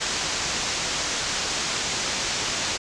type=low-pass noise; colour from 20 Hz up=white; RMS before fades=-27 dBFS; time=0-2.78 s; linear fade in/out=20 ms; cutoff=7300 Hz; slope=48 dB/octave; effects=none